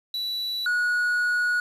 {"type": "tone pair in turn", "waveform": "triangle", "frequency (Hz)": [3943, 1457], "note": ["B7", "F#6"], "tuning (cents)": [-4, -27], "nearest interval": "octave + perfect fourth", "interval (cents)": 1723, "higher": "first", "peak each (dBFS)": [-25, -19], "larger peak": "second", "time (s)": [[0.14, 0.66], [0.66, 1.6]], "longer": "second", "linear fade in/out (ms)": 2, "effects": ["resampled to 32000 Hz", "8-bit"]}